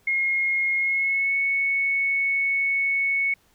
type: tone with pitch glide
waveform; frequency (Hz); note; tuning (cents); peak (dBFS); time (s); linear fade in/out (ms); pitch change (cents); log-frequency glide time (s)
sine; 2150 to 2212; C7 to C#7; +47 to -4; -20; 0.07-3.34; 5; +49; 0.77-1.35
effects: pink hiss -62 dBFS RMS until 3.54 s